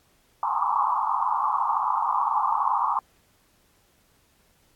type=band-pass noise; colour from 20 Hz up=pink; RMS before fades=-24 dBFS; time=0.43-2.99 s; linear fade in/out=2 ms; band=820 to 1200 Hz; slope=96 dB/octave; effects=pink hiss -63 dBFS RMS until 4.75 s + AAC 64 kbps